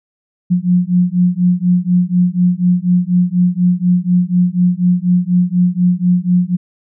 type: beating tone pair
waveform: sine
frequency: 176.7 / 180.8 Hz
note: F3 / F#3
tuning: +21 / -40 cents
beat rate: 4.1 Hz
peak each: -13 dBFS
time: 0.5-6.57 s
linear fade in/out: 20 ms
effects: none